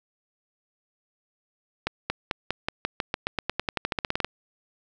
accelerating click train, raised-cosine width 0.3 ms, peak -9 dBFS, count 22, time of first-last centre 1.87-4.246 s, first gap 230 ms, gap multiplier 0.92, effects none

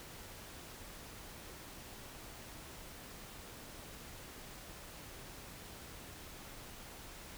silence, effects pink hiss -51 dBFS RMS until 7.37 s

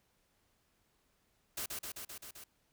white noise with echo, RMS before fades -39 dBFS, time 1.57-1.66 s, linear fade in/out 5 ms, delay 130 ms, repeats 6, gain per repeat -2 dB, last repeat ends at 2.44 s, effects pink hiss -75 dBFS RMS until 2.72 s

